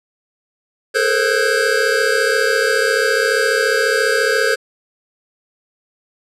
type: tone cluster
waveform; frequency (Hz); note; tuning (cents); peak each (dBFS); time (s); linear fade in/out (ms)
square; 428.6 / 463.1 / 529 / 1526 / 1629; A4 / A#4 / C5 / G6 / G#6; -45 / -11 / +19 / -47 / -34; -21; 0.94-4.56; 20
effects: low-pass 10000 Hz 12 dB/octave

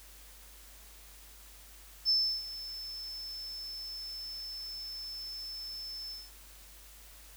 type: tone with ADSR envelope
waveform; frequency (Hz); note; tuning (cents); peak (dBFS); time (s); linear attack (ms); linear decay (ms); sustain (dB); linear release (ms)
sine; 5274; E8; 0; -23; 2.05-6.31; 41; 330; -16; 200
effects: added 50 Hz sine -55 dBFS peak until 7.36 s + white hiss -55 dBFS RMS until 7.36 s

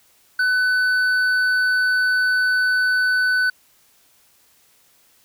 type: tone with hard clipping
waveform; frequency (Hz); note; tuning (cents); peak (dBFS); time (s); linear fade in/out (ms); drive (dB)
triangle; 1500; F#6; +23; -17; 0.39-3.5; 5; 8
effects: white hiss -57 dBFS RMS until 5.24 s

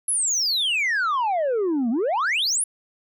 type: exponential two-way sweep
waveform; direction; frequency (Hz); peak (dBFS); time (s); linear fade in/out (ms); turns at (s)
sine; down then up; 11175 to 219.5 to 11175; -17; 0.08-2.64; 5; 1.9
effects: tanh soft clip ceiling -19 dBFS

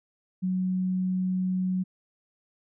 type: tone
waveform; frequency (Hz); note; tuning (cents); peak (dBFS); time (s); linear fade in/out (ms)
sine; 185; F#3; 0; -24; 0.42-1.84; 20
effects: none

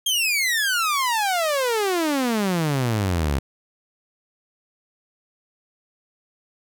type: exponential sweep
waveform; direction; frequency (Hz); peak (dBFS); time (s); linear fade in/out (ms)
sawtooth; down; 3259 to 65.41; -16; 0.06-3.39; 5
effects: none

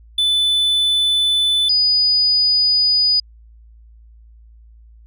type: tone pair in turn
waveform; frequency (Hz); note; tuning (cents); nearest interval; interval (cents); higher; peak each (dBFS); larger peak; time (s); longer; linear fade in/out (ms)
triangle / sine; 3500 / 4950; A7 / D#8; -10 / -10; tritone; 600; second; -12; neither; 0.18-1.69 / 1.69-3.2; neither; 5
effects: added 56 Hz sine -42 dBFS peak until 5.06 s

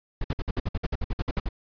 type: noise bursts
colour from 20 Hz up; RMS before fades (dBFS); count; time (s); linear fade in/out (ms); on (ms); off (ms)
brown; -26; 15; 0.21-1.489; 5; 33; 56
effects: resampled to 11025 Hz

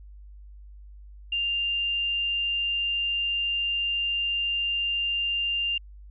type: tone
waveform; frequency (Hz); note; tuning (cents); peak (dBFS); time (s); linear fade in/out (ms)
sine; 2794; F7; 0; -24; 1.32-5.78; 5
effects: added 50 Hz sine -43 dBFS peak until 6.1 s

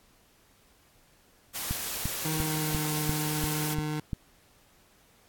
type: noise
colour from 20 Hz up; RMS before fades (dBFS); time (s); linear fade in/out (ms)
white; -34; 1.54-3.75; 20
type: click train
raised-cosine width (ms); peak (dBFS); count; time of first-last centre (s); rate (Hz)
5; -18; 8; 1.71-4.132; 2.89
type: tone with pitch glide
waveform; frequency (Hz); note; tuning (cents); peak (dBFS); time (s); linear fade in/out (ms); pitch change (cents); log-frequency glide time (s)
25% pulse; 156.6 to 152.14; D#3 to D#3; +11 to -39; -26; 2.25-4; 2; -50; 2.37-2.87
effects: pink hiss -62 dBFS RMS until 5.28 s + AAC 64 kbps

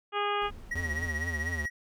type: harmonic tone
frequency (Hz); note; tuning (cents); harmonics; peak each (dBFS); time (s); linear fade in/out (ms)
410; G#4; -22; 1 / 2 / 3 / 4 / 5 / 6 / 7 / 8; -33 / -33 / -31 / -39 / -42 / -40 / -39 / -44; 0.12-0.51; 50
type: noise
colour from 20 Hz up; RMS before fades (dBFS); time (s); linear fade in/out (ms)
brown; -45; 0.42-1.08; 0
type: tone with tremolo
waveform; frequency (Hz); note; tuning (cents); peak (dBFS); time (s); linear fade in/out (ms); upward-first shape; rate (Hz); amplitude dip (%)
triangle; 1906; A#6; +38; -27; 0.71-1.7; 5; sine; 16; 80
type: tone with vibrato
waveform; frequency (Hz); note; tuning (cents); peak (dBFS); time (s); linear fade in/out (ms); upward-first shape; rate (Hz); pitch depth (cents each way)
square; 80.6; E2; -38; -34; 0.75-1.66; 5; triangle; 4.3; 170
effects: none

